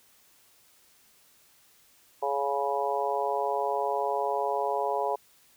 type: harmonic tone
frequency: 140 Hz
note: C#3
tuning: 18 cents sharp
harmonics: 3 / 4 / 5 / 6 / 7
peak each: -32 / -32 / -32 / -32 / -32 dBFS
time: 2.22-5.16 s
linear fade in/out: 10 ms
effects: white hiss -61 dBFS RMS until 5.56 s